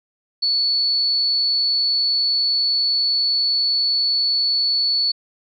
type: tone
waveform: sine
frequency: 4435 Hz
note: C#8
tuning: in tune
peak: -16 dBFS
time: 0.42-5.12 s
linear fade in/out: 10 ms
effects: none